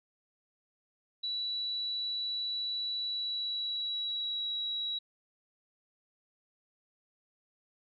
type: tone with pitch glide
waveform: sine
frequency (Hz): 3937 to 3881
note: B7 to B7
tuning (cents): -6 to -31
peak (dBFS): -32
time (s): 1.23-4.99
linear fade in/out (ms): 10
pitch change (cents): -25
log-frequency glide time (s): 3.02-4.48
effects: none